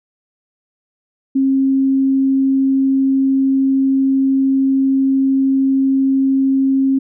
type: tone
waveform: sine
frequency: 268.7 Hz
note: C4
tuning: 46 cents sharp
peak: -11 dBFS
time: 1.35-6.99 s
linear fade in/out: 10 ms
effects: none